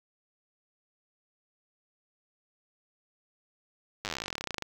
slowing click train, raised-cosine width 0.2 ms, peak -16 dBFS, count 28, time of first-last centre 4.05-4.623 s, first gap 9 ms, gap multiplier 1.06, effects 7-bit

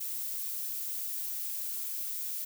violet noise, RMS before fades -36 dBFS, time 0-2.45 s, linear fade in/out 10 ms, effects none

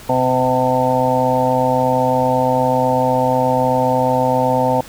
harmonic tone with a mistuned harmonic, 128.1 Hz, C3, 36 cents flat, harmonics 1 / 2 / 4 / 5 / 6 / 7, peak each -23 / -21 / -18 / -21 / -22 / -18 dBFS, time 0.09-4.81 s, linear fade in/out 5 ms, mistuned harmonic 1, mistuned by +16 cents, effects pink hiss -38 dBFS RMS until 4.88 s

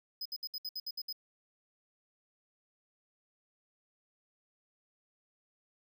square tone bursts, 5030 Hz, D#8, 18 cents sharp, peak -37 dBFS, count 9, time 0.21-1.127 s, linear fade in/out 5 ms, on 45 ms, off 64 ms, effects none

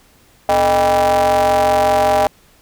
square ring-modulated tone, 91.2 Hz, F#2, 24 cents flat, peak -9 dBFS, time 0.49-2.27 s, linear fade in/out 0 ms, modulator 707 Hz, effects pink hiss -51 dBFS RMS until 2.61 s

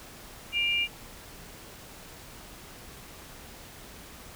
sine tone pair together, 2375 / 2829 Hz, D7 / F7, +19 / +22 cents, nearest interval minor third, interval 303 cents, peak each -27 dBFS, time 0.52-0.88 s, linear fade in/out 50 ms, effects pink hiss -47 dBFS RMS until 4.35 s

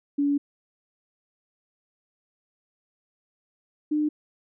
sine tone pair in turn, 285.4 / 301.3 Hz, D4 / D4, -49 / +44 cents, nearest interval minor second, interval 93 cents, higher second, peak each -20 / -21 dBFS, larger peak first, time 0.18-0.38 / 3.91-4.09 s, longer first, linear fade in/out 10 ms, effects none

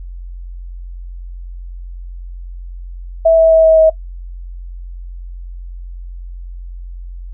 sine tone with pitch steps, 654 / 649.9 / 645.7 / 641.7 / 637.6 Hz, E5 / E5 / E5 / E5 / D#5, -14 / -25 / -36 / -47 / +42 cents, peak -5 dBFS, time 3.25-3.9 s, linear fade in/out 10 ms, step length 130 ms, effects noise-tail reverb RT60 0.1 s tail -18 dB re dry + added 44 Hz sine -26 dBFS peak until 7.33 s

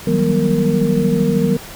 sine tone cluster, 159 / 184.4 / 197.5 / 240.5 / 463.4 Hz, D#3 / F#3 / G3 / B3 / A#4, +38 / -6 / +13 / -46 / -10 cents, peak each -19 dBFS, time 0.07-1.57 s, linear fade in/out 5 ms, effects pink hiss -34 dBFS RMS until 1.75 s

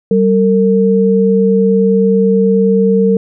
sine tone pair together, 193.3 / 454.7 Hz, G3 / A#4, -24 / -43 cents, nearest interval octave + minor third, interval 1481 cents, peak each -10 dBFS, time 0.11-3.17 s, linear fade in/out 2 ms, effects none

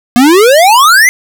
square exponential sweep, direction up, 232.7 to 2111 Hz, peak -3 dBFS, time 0.16-1.09 s, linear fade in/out 0 ms, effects none

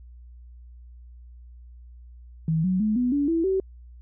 sine tone with pitch steps, 160.5 / 185.43 / 214.2 / 247.5 / 286 / 330.4 / 381.7 Hz, E3 / F#3 / A3 / B3 / D4 / E4 / G4, -46 / +4 / -46 / +4 / -46 / +4 / -46 cents, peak -20 dBFS, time 2.48-3.6 s, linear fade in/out 2 ms, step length 160 ms, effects added 60 Hz sine -43 dBFS peak until 4.01 s

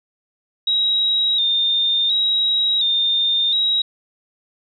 sine tone with vibrato, 3728 Hz, A#7, 1 cent flat, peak -15 dBFS, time 0.67-3.82 s, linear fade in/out 5 ms, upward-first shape square, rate 0.7 Hz, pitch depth 48 cents each way, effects none

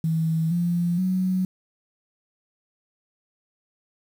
sine tone with pitch steps, 161.5 / 173.09 / 185.51 Hz, E3 / F3 / F#3, -35 / -15 / +5 cents, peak -20 dBFS, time 0.04-1.45 s, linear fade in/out 2 ms, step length 470 ms, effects 8-bit

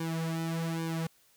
sawtooth tone with flanger, 164 Hz, E3, 9 cents flat, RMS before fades -33 dBFS, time 0-1.07 s, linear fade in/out 5 ms, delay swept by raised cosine 1.5 to 4.3 ms, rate 1.2 Hz, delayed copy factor -0.85, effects white hiss -65 dBFS RMS until 1.36 s

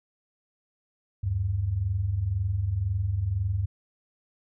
sine tone pair together, 77.04 / 99 Hz, D#2 / G2, -17 / +18 cents, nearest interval major third, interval 435 cents, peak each -31 / -25 dBFS, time 1.23-3.66 s, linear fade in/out 10 ms, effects none

